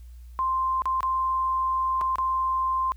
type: tone with dropouts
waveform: sine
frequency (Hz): 1046.5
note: C6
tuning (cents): 0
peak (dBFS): -22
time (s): 0.39-2.92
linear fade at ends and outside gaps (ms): 0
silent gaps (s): 0.82-0.856 / 1.006-1.03 / 2.011-2.015 / 2.157-2.184
effects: added 60 Hz sine -41 dBFS peak until 2.96 s + white hiss -65 dBFS RMS until 2.96 s